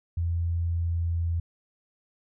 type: tone with pitch glide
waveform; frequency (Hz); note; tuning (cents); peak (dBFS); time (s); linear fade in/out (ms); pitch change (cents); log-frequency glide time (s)
sine; 84.8 to 84.26; E2 to E2; +50 to +38; -24; 0.17-1.4; 5; -12; 0.66-1.22
effects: none